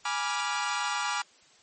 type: chord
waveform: sawtooth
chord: G# diminished seventh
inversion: none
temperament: equal with one note detuned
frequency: 830.6 / 975.9 / 1174.7 / 1396.9 Hz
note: G#5 / B5 / D6 / F6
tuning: 0 / -21 / 0 / 0 cents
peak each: -30 dBFS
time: 0.05-1.22 s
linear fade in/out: 5 ms
effects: white hiss -59 dBFS RMS until 1.62 s + MP3 32 kbps